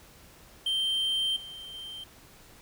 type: tone with level steps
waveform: triangle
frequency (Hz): 3136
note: G7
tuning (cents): 0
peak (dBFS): -24 / -39 / -37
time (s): 0.66-2.04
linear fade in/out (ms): 5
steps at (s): 1.36 / 1.74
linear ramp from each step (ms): 5
effects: pink hiss -54 dBFS RMS until 2.61 s